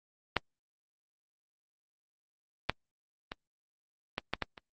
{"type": "clicks", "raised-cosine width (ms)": 0.3, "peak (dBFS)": [-9, -10, -21, -15, -13, -14, -29], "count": 7, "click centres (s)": [0.367, 2.696, 3.319, 4.181, 4.336, 4.423, 4.578], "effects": ["Opus 24 kbps"]}